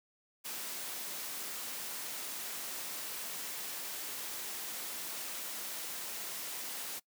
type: noise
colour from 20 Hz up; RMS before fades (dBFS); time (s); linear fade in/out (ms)
white; -41; 0.44-7; 20
effects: noise-tail reverb RT60 0.1 s tail -22 dB re dry + high-pass 200 Hz 12 dB/octave